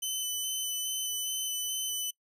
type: tone with vibrato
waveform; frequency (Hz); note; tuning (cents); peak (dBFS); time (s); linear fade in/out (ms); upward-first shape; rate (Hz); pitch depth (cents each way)
15% pulse; 3022; F#7; +36; -24; 0.02-2.11; 10; square; 2.4; 12
effects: noise-tail reverb RT60 0.1 s tail -23 dB re dry

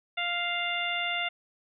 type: harmonic tone with a mistuned harmonic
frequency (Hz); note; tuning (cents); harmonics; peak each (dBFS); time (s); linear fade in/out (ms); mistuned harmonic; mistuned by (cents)
698.5; F5; 0; 1 / 2 / 3 / 4 / 5; -35 / -36 / -32 / -33 / -36; 0.17-1.29; 10; 5; +20
effects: none

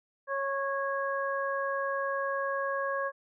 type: harmonic tone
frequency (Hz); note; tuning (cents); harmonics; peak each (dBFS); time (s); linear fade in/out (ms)
550; C#5; -14; 1 / 2 / 3; -32 / -33 / -35; 0.27-3.12; 50
effects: none

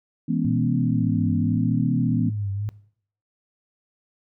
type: chord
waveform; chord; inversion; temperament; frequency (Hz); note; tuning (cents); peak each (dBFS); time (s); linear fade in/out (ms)
sine; C# minor seventh; first; equal with one note detuned; 164.81 / 207.7 / 243.1 / 277.2; E3 / G#3 / B3 / C#4; 0 / 0 / -27 / 0; -25 / -28 / -24 / -28; 0.28-2.3; 10
type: tone with vibrato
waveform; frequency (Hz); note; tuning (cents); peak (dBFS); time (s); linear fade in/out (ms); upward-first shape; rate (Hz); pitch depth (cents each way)
sine; 112.9; A2; +45; -24; 0.45-2.69; 0; triangle; 0.85; 250
effects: noise-tail reverb RT60 0.6 s tail -20 dB re dry

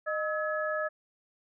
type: tone cluster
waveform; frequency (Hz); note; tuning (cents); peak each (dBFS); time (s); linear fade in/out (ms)
sine; 616 / 1285 / 1694; D#5 / E6 / G#6; -17 / -45 / +34; -31 / -35 / -34; 0.06-0.89; 20
effects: none

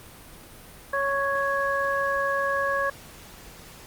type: harmonic tone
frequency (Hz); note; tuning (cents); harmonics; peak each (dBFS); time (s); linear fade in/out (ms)
554.4; C#5; 0; 1 / 2 / 3; -27 / -27 / -27; 0.93-2.9; 5
effects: pink hiss -46 dBFS RMS until 3.86 s + Opus 32 kbps

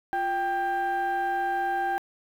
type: tone cluster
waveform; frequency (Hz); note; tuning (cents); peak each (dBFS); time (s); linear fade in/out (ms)
sine; 349.9 / 785 / 1592; F4 / G5 / G6; +3 / +2 / +26; -33 / -24 / -31; 0.13-1.98; 0
effects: tanh soft clip ceiling -20 dBFS + 9-bit

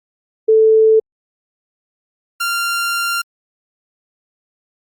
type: tone pair in turn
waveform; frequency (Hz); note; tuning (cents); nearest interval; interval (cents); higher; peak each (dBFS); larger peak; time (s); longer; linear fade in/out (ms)
sine / sawtooth; 440 / 1387.7; A4 / F6; 0 / -11; octave + minor sixth; 1989; second; -7 / -13; first; 0.48-1 / 2.4-3.22; second; 10
effects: Opus 32 kbps

